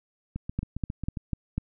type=two click trains; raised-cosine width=5 ms; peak=-15 / -20 dBFS; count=5 / 7; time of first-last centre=0.59-1.58 / 0.36-1.172 s; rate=4.04 / 7.39 Hz; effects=none

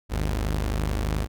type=tone pair together; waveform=sawtooth; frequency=51.59 / 75.7 Hz; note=G#1 / D#2; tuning=-11 / -47 cents; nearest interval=perfect fifth; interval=664 cents; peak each=-21 / -26 dBFS; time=0.09-1.28 s; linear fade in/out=50 ms; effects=none

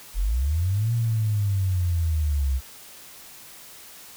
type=linear two-way sweep; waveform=sine; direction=up then down; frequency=38.44 to 118.2 to 63.7 Hz; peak=-20 dBFS; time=0.14-2.61 s; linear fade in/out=50 ms; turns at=0.93 s; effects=white hiss -45 dBFS RMS until 4.16 s

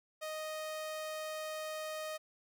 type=tone; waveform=sawtooth; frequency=622.3 Hz; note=D#5; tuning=in tune; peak=-35 dBFS; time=0.21-2.18 s; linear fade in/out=20 ms; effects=none

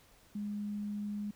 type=tone; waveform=sine; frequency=206.7 Hz; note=G#3; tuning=8 cents flat; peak=-35 dBFS; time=0.35-1.31 s; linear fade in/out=5 ms; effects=pink hiss -63 dBFS RMS until 1.35 s

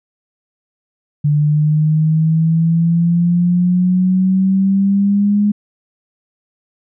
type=exponential sweep; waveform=sine; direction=up; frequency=146.83 to 207.7 Hz; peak=-10 dBFS; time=1.24-5.52 s; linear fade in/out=10 ms; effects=none

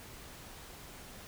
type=silence; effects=pink hiss -50 dBFS RMS until 1.27 s

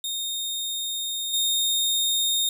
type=tone with level steps; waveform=sawtooth; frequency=3684 Hz; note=A#7; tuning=21 cents flat; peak=-24 / -18 dBFS; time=0.04-2.49 s; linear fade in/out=2 ms; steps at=1.33 s; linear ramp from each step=10 ms; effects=none

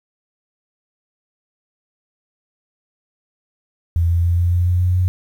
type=tone with pitch steps; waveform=sine; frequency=84.4 / 85.33 / 86.27 / 87.23 / 88.19 / 89.16 / 90.14 / 91.14 Hz; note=E2 / F2 / F2 / F2 / F2 / F2 / F#2 / F#2; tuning=+41 / -40 / -21 / -2 / +17 / +36 / -45 / -26 cents; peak=-13 dBFS; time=3.96-5.08 s; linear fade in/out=0 ms; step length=140 ms; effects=8-bit

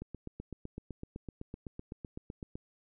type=click train; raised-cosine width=3 ms; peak=-28 dBFS; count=21; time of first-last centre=0.02-2.555 s; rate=7.89 Hz; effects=none

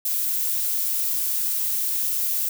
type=noise; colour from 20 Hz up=violet; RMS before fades=-24 dBFS; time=0.05-2.49 s; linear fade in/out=5 ms; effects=none

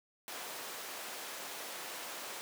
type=high-pass noise; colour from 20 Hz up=pink; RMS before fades=-44 dBFS; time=0.28-2.41 s; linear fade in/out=0 ms; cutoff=510 Hz; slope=12 dB/octave; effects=none

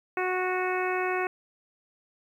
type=harmonic tone; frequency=367.8 Hz; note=F#4; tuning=10 cents flat; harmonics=1 / 2 / 3 / 4 / 5 / 6 / 7; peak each=-29 / -32 / -34 / -35 / -36 / -37 / -37 dBFS; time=0.17-1.27 s; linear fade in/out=2 ms; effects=10-bit

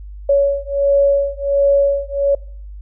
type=beating tone pair; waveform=sine; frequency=560 / 561.4 Hz; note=C#5 / C#5; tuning=+18 / +22 cents; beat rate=1.4 Hz; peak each=-15 / -15 dBFS; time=0.29-2.35 s; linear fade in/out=5 ms; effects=noise-tail reverb RT60 0.6 s tail -24 dB re dry + added 50 Hz sine -30 dBFS peak until 2.81 s

